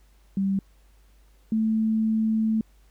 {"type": "tone pair in turn", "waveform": "sine", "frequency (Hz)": [194.9, 220.1], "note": ["G3", "A3"], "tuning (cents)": [-10, 1], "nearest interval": "major second", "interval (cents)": 211, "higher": "second", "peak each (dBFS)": [-21, -20], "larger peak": "second", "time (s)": [[0.37, 0.59], [1.52, 2.61]], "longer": "second", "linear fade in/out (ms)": 2, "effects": ["added 50 Hz sine -54 dBFS peak until 2.9 s", "pink hiss -65 dBFS RMS until 2.9 s"]}